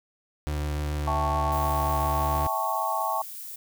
35% pulse tone, 74.4 Hz, D2, 23 cents sharp, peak -25 dBFS, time 0.47-2.47 s, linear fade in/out 0 ms
sine chord, A dominant seventh, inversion second, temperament equal, 659.3 / 784 / 880 / 1108.7 Hz, E5 / G5 / A5 / C#6, 0 / 0 / 0 / 0 cents, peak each -32 / -32 / -29 / -29 dBFS, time 1.07-3.22 s, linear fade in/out 5 ms
violet noise, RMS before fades -39 dBFS, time 1.52-3.56 s, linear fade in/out 5 ms
effects none

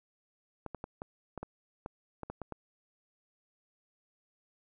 clicks, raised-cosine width 1 ms, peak -25 dBFS, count 11, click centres 0.663 / 0.747 / 0.841 / 1.019 / 1.377 / 1.43 / 1.861 / 2.233 / 2.3 / 2.417 / 2.523 s, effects none

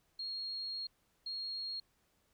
sine tone bursts at uneven times, 4273 Hz, C8, 36 cents sharp, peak -38 dBFS, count 2, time 0.19-0.87 / 1.26-1.8 s, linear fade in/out 5 ms, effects pink hiss -75 dBFS RMS until 2.33 s

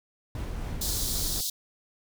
brown noise with tremolo, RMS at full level -32 dBFS, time 0.35-1.41 s, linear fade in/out 2 ms, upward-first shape sine, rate 3.9 Hz, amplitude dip 25%
pink high-pass noise, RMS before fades -31 dBFS, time 0.81-1.5 s, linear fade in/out 5 ms, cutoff 3700 Hz, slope 48 dB/octave
effects none

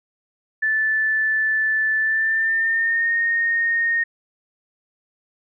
sine tone with pitch glide, 1753 to 1849.7 Hz, A6 to A#6, -7 to -14 cents, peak -17 dBFS, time 0.62-4.04 s, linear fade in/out 10 ms, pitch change +93 cents, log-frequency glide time 1.98-3.13 s, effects none

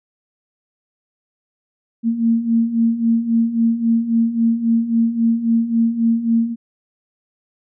sine beating tone pair, 227.1 / 230.8 Hz, A#3 / A#3, -45 / -17 cents, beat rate 3.7 Hz, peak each -20 / -15 dBFS, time 2.03-6.56 s, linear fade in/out 50 ms, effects none

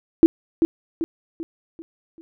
sine tone with echo, 329.3 Hz, E4, 2 cents flat, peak -6 dBFS, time 0.23-0.26 s, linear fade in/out 0 ms, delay 390 ms, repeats 5, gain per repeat -7 dB, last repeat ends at 2.21 s, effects none

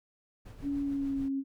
brown noise with tremolo, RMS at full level -44 dBFS, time 0.45-1.29 s, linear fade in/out 10 ms, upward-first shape triangle, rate 6.8 Hz, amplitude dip 50%
sine tone with pitch glide, 282.4 to 272.2 Hz, C#4 to C#4, +32 to -31 cents, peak -29 dBFS, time 0.62-1.44 s, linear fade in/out 50 ms, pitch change -63 cents, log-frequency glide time 0.8-1.23 s
effects none

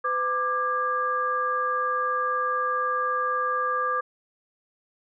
sine tone cluster, 506 / 1186 / 1641 Hz, B4 / D6 / G#6, +42 / +17 / -21 cents, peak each -31 / -24 / -31 dBFS, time 0.04-4.01 s, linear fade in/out 10 ms, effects none

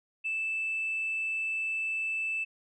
sine tone, 2637 Hz, E7, in tune, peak -28 dBFS, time 0.24-2.45 s, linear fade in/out 20 ms, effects tanh soft clip ceiling -25 dBFS

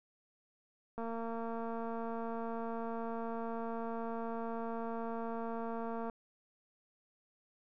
click train, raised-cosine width 1 ms, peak -28 dBFS, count 1173, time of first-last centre 0.98-6.098 s, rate 229 Hz, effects none

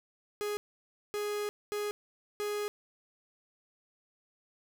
45% pulse tone bursts at uneven times, 415.3 Hz, G#4, in tune, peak -32 dBFS, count 4, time 0.41-0.57 / 1.14-1.49 / 1.72-1.91 / 2.4-2.68 s, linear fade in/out 0 ms, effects none

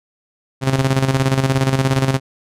sawtooth tone with tremolo, 133.4 Hz, C3, 34 cents sharp, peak -8 dBFS, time 0.61-2.2 s, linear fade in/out 50 ms, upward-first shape square, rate 17 Hz, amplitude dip 60%, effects low-pass 10000 Hz 12 dB/octave

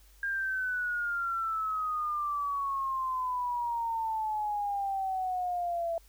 sine exponential sweep, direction down, 1612 to 665 Hz, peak -29 dBFS, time 0.23-5.98 s, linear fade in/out 2 ms, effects added 50 Hz sine -56 dBFS peak until 6.08 s + white hiss -63 dBFS RMS until 6.08 s

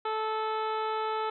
harmonic tone with a mistuned harmonic, 437 Hz, A4, 12 cents flat, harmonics 1 / 2 / 3 / 4 / 5 / 6 / 7 / 8 / 9, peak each -33 / -32 / -34 / -46 / -47 / -49 / -49 / -49 / -51 dBFS, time 0.05-1.3 s, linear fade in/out 5 ms, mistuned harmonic 6, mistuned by -34 cents, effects none

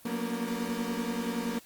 35% pulse tone cluster, 180.9 / 229.4 / 239.9 / 283.3 Hz, F#3 / A#3 / A#3 / C#4, -39 / -28 / +50 / +38 cents, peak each -38 / -32 / -33 / -40 dBFS, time 0.05-1.59 s, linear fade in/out 5 ms, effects white hiss -55 dBFS RMS until 1.65 s + Opus 24 kbps

